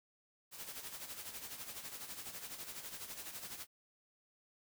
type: noise with tremolo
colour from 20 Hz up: white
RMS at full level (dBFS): -45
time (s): 0.51-3.67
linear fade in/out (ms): 50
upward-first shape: sine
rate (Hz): 12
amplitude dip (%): 60
effects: none